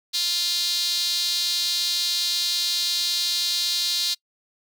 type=tone with high-pass filter; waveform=sawtooth; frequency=349.1 Hz; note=F4; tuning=1 cent flat; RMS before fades=-24 dBFS; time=0.13-4.15 s; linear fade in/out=20 ms; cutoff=4100 Hz; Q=5.4; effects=noise-tail reverb RT60 0.1 s tail -25 dB re dry